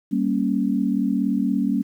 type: chord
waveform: sine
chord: G diminished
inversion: none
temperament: equal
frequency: 196 / 233.1 / 277.2 Hz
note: G3 / Bb3 / Db4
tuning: 0 / 0 / 0 cents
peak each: -23 / -23 / -23 dBFS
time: 0.11-1.83 s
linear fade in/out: 20 ms
effects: 9-bit